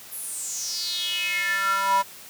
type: tone with high-pass filter sweep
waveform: square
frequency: 196 Hz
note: G3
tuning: in tune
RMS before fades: -26 dBFS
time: 0.11-2.03 s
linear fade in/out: 20 ms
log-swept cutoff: 12000 to 870 Hz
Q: 6.4
effects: white hiss -44 dBFS RMS until 2.29 s + high-pass 80 Hz 12 dB/octave